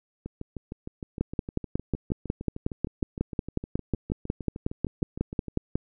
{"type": "two click trains", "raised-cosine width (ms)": 3, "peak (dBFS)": [-22, -12], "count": [35, 26], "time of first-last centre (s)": [[0.26, 5.483], [1.21, 5.755]], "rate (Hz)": [6.51, 5.5], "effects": []}